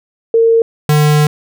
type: tone pair in turn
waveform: sine / square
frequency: 456.4 / 149.95 Hz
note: A#4 / D3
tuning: -37 / +36 cents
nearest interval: octave + perfect fifth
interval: 1927 cents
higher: first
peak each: -6 / -8 dBFS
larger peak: first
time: 0.34-0.62 / 0.89-1.27 s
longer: second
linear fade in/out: 2 ms
effects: none